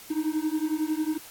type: beating tone pair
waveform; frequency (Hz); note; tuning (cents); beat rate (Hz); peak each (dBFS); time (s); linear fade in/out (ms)
triangle; 305.7 / 316.7; D#4 / D#4; -30 / +31; 11; -26; 0.1-1.18; 10
effects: white hiss -46 dBFS RMS until 1.3 s + AAC 64 kbps